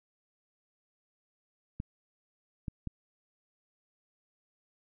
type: clicks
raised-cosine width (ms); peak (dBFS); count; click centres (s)
5; -23; 3; 1.801 / 2.682 / 2.873
effects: none